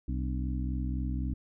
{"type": "harmonic tone with a mistuned harmonic", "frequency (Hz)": 64, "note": "C2", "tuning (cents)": -38, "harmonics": [1, 2, 3, 4, 5], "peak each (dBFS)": [-31, -37, -40, -39, -42], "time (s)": [0.08, 1.34], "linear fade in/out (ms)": 5, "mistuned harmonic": 5, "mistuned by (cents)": -110, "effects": []}